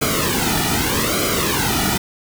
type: noise with flanger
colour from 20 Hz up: pink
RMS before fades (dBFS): -19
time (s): 0.01-1.98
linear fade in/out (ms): 10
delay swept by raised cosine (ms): 1.1 to 1.89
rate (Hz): 0.82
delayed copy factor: -0.8
effects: none